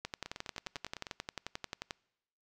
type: two click trains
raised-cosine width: 0.2 ms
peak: -24 / -20 dBFS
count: 9 / 22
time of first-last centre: 0.26-1.068 / 0.05-1.908 s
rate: 9.9 / 11.3 Hz
effects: noise-tail reverb RT60 0.9 s tail -26 dB re dry